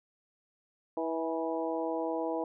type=harmonic tone with a mistuned harmonic; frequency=162.7 Hz; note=E3; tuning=22 cents flat; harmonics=2 / 3 / 4 / 5 / 6; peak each=-35 / -35 / -36 / -39 / -41 dBFS; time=0.97-2.44 s; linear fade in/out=2 ms; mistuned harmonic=5; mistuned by=+31 cents; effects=none